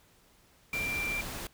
sine tone in noise, 2362 Hz, D7, 9 cents sharp, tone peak -31 dBFS, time 0.73-1.21 s, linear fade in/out 2 ms, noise pink, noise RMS -39 dBFS, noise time 0.73-1.47 s, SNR +5 dB, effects pink hiss -63 dBFS RMS until 1.53 s

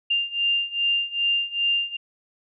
sine beating tone pair, 2794 / 2796.5 Hz, F7 / F7, 0 / +2 cents, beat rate 2.5 Hz, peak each -25 / -23 dBFS, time 0.1-1.97 s, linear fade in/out 10 ms, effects none

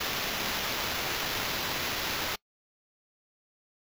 violet noise with sample-and-hold, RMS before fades -32 dBFS, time 0-2.36 s, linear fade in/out 10 ms, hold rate 8820 Hz, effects noise-tail reverb RT60 0.1 s tail -25 dB re dry

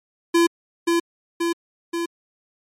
square tone with echo, 339 Hz, E4, 49 cents sharp, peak -14 dBFS, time 0.34-0.47 s, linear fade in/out 10 ms, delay 530 ms, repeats 3, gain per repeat -3 dB, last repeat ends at 2.06 s, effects low-pass 12000 Hz 12 dB/octave + MP3 64 kbps

